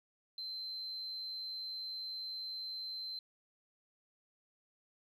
sine tone, 4095 Hz, C8, 38 cents flat, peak -39 dBFS, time 0.38-3.19 s, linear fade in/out 2 ms, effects tanh soft clip ceiling -35 dBFS

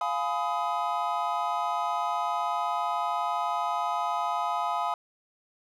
triangle chord, F half-diminished seventh, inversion none, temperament just, 698.5 / 838.1 / 1005.8 / 1257.2 Hz, F5 / Ab5 / Cb6 / Eb6, 0 / +16 / +31 / +18 cents, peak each -30 dBFS, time 0.01-4.94 s, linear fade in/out 2 ms, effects none

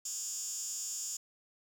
15% pulse tone with high-pass filter, 309.3 Hz, D#4, 10 cents flat, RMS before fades -39 dBFS, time 0.05-1.17 s, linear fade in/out 5 ms, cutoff 6600 Hz, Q 7.9, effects none

